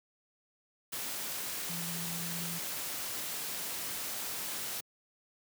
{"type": "tone in noise", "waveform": "sine", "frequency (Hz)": 170.1, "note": "F3", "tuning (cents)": -45, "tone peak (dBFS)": -40, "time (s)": [1.69, 2.59], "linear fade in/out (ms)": 10, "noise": "white", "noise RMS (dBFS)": -38, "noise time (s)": [0.92, 4.81], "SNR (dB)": -5, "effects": ["high-pass 100 Hz 12 dB/octave"]}